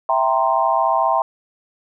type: chord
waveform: sine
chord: C dominant seventh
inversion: first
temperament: equal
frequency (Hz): 659.3 / 784 / 932.3 / 1046.5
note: E5 / G5 / Bb5 / C6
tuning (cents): 0 / 0 / 0 / 0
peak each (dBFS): -20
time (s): 0.09-1.22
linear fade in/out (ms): 2
effects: none